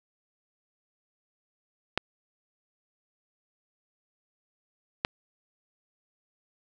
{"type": "clicks", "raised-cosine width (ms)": 0.3, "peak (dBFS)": -8, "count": 2, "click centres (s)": [1.976, 5.049], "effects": []}